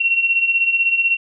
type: beating tone pair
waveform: sine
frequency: 2716 / 2732 Hz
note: F7 / F7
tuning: -49 / -39 cents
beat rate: 16 Hz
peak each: -21 / -15 dBFS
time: 0-1.17 s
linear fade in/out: 10 ms
effects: none